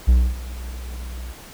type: tone with ADSR envelope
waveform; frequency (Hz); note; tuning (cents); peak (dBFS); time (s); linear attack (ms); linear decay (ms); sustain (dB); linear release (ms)
triangle; 61.5; B1; -7; -7; 0.07-1.34; 21; 260; -20; 33
effects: pink hiss -42 dBFS RMS until 1.53 s